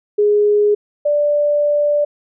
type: tone pair in turn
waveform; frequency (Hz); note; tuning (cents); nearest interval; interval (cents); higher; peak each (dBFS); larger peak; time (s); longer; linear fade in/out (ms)
sine; 415.3 / 587.3; G#4 / D5; 0 / 0; tritone; 600; second; -10 / -12; first; 0.18-0.75 / 1.05-2.05; second; 10
effects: none